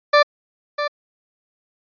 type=tone with echo; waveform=20% pulse; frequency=587.3 Hz; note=D5; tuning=in tune; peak=-5 dBFS; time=0.13-0.23 s; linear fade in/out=10 ms; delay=650 ms; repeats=1; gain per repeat=-10 dB; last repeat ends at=0.88 s; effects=resampled to 11025 Hz